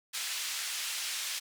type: band-pass noise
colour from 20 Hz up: pink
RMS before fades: -36 dBFS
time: 0.13-1.4 s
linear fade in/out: 20 ms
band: 2500 to 10000 Hz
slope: 12 dB/octave
effects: none